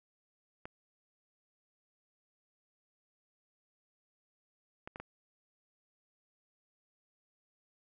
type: clicks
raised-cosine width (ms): 0.5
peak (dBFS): -28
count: 4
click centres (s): 0.655 / 4.875 / 4.959 / 5
effects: none